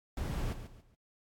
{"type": "noise with echo", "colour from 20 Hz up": "brown", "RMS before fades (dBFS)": -35, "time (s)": [0.17, 0.53], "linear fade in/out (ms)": 2, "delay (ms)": 140, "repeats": 3, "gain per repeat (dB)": -10, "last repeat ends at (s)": 0.95, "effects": ["AAC 64 kbps"]}